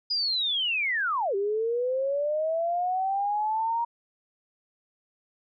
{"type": "linear two-way sweep", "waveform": "sine", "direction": "down then up", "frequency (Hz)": [4978, 387.6, 944], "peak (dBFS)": -24, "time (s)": [0.1, 3.85], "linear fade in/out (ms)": 10, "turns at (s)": 1.35, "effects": []}